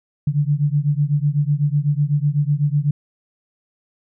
sine beating tone pair, 142.6 / 150.6 Hz, C#3 / D3, +49 / +44 cents, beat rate 8 Hz, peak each -18 / -19 dBFS, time 0.27-2.91 s, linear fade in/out 5 ms, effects none

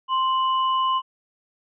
sine tone pair together, 1046.5 / 2960 Hz, C6 / F#7, 0 / 0 cents, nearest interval octave + tritone, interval 1800 cents, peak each -19 / -30 dBFS, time 0.08-1.02 s, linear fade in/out 50 ms, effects none

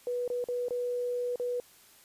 sine tone with dropouts, 489.5 Hz, B4, 15 cents flat, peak -29 dBFS, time 0.07-1.6 s, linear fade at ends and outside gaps 1 ms, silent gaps 0.278-0.301 / 0.441-0.486 / 0.684-0.707 / 1.358-1.398 s, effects white hiss -58 dBFS RMS until 2.04 s + resampled to 32000 Hz

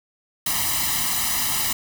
white noise with comb filter, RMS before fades -23 dBFS, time 0.46-1.73 s, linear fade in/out 5 ms, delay 1 ms, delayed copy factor +0.8, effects none

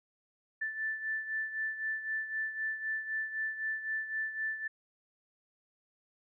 sine beating tone pair, 1760 / 1763.9 Hz, A6 / A6, 0 / +4 cents, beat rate 3.9 Hz, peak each -34 / -40 dBFS, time 0.61-4.68 s, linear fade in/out 10 ms, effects none

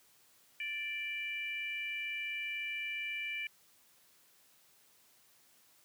harmonic tone, 587.3 Hz, D5, in tune, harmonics 3 / 4 / 5, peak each -46 / -37 / -45 dBFS, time 0.6-3.47 s, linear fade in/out 2 ms, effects white hiss -66 dBFS RMS until 5.84 s + high-pass 80 Hz 12 dB/octave

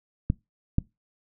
clicks, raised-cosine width 5 ms, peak -10 / -9 dBFS, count 2, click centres 0.301 / 0.784 s, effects noise-tail reverb RT60 0.2 s tail -22 dB re dry

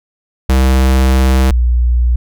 square / sine tone pair in turn, 65.41 / 60.22 Hz, C2 / B1, 0 / -43 cents, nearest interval minor second, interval 143 cents, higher first, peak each -8 dBFS, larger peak neither, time 0.49-1.51 / 1.51-2.16 s, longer first, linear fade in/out 5 ms, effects none

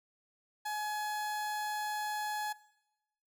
30% pulse tone, 845 Hz, G#5, 30 cents sharp, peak -32 dBFS, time 0.65-2.53 s, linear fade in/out 10 ms, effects noise-tail reverb RT60 0.9 s tail -19 dB re dry

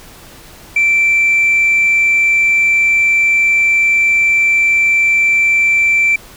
sine tone, 2340 Hz, D7, 7 cents flat, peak -7 dBFS, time 0.76-6.16 s, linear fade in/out 5 ms, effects tanh soft clip ceiling -6 dBFS + pink hiss -38 dBFS RMS until 6.36 s

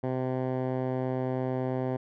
10% pulse tone with low-pass filter, 129 Hz, C3, 24 cents flat, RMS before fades -30 dBFS, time 0.03-1.97 s, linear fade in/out 10 ms, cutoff 930 Hz, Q 0.62, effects none

